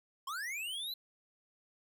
square linear sweep, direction up, 1023 to 4082 Hz, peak -38 dBFS, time 0.27-0.94 s, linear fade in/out 5 ms, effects none

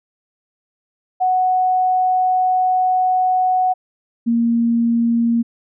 sine tone pair in turn, 740 / 233.1 Hz, F#5 / A#3, 0 / 0 cents, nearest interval octave + minor sixth, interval 2000 cents, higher first, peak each -13 dBFS, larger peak neither, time 1.2-3.74 / 4.26-5.43 s, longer first, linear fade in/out 20 ms, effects none

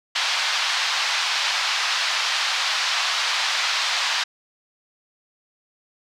white band-pass noise, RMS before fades -23 dBFS, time 0.15-4.24 s, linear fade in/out 10 ms, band 810 to 4900 Hz, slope 24 dB/octave, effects none

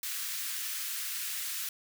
white high-pass noise, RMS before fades -36 dBFS, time 0.03-1.69 s, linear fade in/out 2 ms, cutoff 1400 Hz, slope 24 dB/octave, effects none

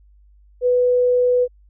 sine tone, 494.9 Hz, B4, 4 cents sharp, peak -13 dBFS, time 0.61-1.48 s, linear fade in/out 50 ms, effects added 50 Hz sine -48 dBFS peak until 1.69 s

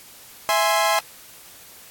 sawtooth chord, E augmented, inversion none, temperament equal, 659.3 / 830.6 / 1046.5 Hz, E5 / G#5 / B#5, 0 / 0 / 0 cents, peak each -18 dBFS, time 0.49-0.99 s, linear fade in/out 0 ms, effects white hiss -45 dBFS RMS until 1.9 s + AAC 64 kbps

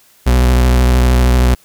40% pulse tone with vibrato, 62.1 Hz, B1, 10 cents sharp, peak -7 dBFS, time 0.26-1.55 s, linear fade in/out 10 ms, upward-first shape square, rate 13 Hz, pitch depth 31 cents each way, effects white hiss -49 dBFS RMS until 1.64 s

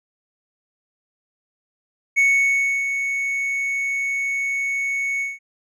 triangle tone with ADSR envelope, 2217 Hz, C#7, in tune, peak -11 dBFS, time 2.16-5.39 s, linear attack 23 ms, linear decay 660 ms, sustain -8 dB, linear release 180 ms, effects resampled to 24000 Hz

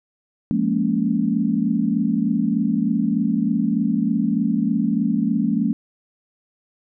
sine chord, Bb minor seventh, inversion second, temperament just, 174.81 / 209.8 / 233.1 / 279.7 Hz, F3 / Ab3 / Bb3 / Db4, +2 / +18 / 0 / +16 cents, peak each -25 / -21 / -22 / -24 dBFS, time 0.51-5.73 s, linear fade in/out 0 ms, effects none

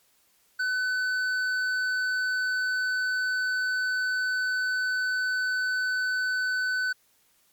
sine tone with hard clipping, 1507 Hz, F#6, 31 cents sharp, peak -26 dBFS, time 0.59-6.93 s, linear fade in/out 10 ms, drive 7 dB, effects white hiss -65 dBFS RMS until 7.52 s + MP3 96 kbps

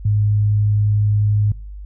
sine tone, 104.3 Hz, G#2, 8 cents sharp, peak -13 dBFS, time 0.05-1.52 s, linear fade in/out 5 ms, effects noise-tail reverb RT60 0.4 s tail -26 dB re dry + added 50 Hz sine -30 dBFS peak until 1.85 s

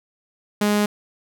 sawtooth tone, 207.7 Hz, G#3, in tune, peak -13 dBFS, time 0.61-0.86 s, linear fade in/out 5 ms, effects none

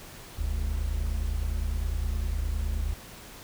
triangle tone pair together, 43.66 / 73.42 Hz, F1 / D2, 0 / 0 cents, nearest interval major sixth, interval 900 cents, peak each -27 dBFS, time 0.38-2.94 s, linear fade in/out 10 ms, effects pink hiss -46 dBFS RMS until 3.43 s

